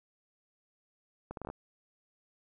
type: accelerating click train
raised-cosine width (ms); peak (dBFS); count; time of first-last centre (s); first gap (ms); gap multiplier
1; -26; 7; 1.31-1.501; 62; 0.72
effects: none